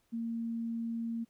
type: tone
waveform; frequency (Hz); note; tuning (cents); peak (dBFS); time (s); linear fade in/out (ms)
sine; 230; A#3; -23; -33; 0.12-1.25; 20
effects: pink hiss -74 dBFS RMS until 1.29 s